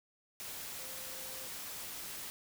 sine tone in noise, 522 Hz, C5, 4 cents flat, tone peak -55 dBFS, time 0.79-1.47 s, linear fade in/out 0 ms, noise white, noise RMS -44 dBFS, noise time 0.4-2.3 s, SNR -14 dB, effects none

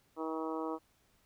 harmonic tone, 159.6 Hz, D#3, 44 cents sharp, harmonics 2 / 3 / 4 / 5 / 6 / 7 / 8, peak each -38 / -40 / -45 / -46 / -44 / -45 / -48 dBFS, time 0.16-0.79 s, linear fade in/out 50 ms, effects pink hiss -71 dBFS RMS until 1.25 s

